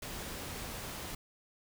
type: noise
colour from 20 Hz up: pink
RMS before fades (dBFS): -42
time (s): 0.02-1.15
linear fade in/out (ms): 5
effects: none